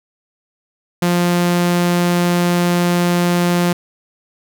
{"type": "tone", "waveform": "sawtooth", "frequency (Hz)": 175.2, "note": "F3", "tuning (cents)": 6, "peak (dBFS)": -9, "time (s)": [1.02, 3.73], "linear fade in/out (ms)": 5, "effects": []}